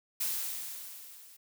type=noise with level ramp; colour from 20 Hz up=blue; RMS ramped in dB=-31 to -55 dBFS; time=0.2-1.37 s; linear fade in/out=10 ms; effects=none